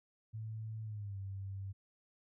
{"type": "tone with pitch glide", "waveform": "sine", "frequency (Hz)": [110, 97.43], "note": ["A2", "G2"], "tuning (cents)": [0, -10], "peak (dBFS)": -40, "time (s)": [0.33, 1.73], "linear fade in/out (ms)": 20, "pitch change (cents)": -210, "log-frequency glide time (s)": [0.83, 1.18], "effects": []}